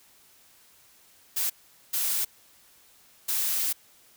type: noise bursts at uneven times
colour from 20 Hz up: blue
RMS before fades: -27 dBFS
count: 3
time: 1.36-1.5 / 1.93-2.25 / 3.28-3.73 s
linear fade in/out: 10 ms
effects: white hiss -58 dBFS RMS until 4.16 s